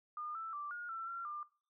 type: tone with pitch steps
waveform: sine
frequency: 1214 / 1325 / 1172 / 1431 / 1340 / 1369 / 1195 Hz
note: D#6 / E6 / D6 / F6 / E6 / F6 / D6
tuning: -43 / +9 / -4 / +42 / +28 / -35 / +30 cents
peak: -40 dBFS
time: 0.17-1.43 s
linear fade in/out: 2 ms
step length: 180 ms
effects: noise-tail reverb RT60 0.4 s tail -21 dB re dry